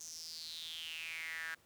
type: tone with high-pass filter sweep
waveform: sawtooth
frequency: 162.1 Hz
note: E3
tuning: 29 cents flat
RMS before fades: -45 dBFS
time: 0-1.55 s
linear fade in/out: 10 ms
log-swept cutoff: 6400 to 1600 Hz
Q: 7.1
effects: pink hiss -68 dBFS RMS until 1.65 s + high-pass 60 Hz 12 dB/octave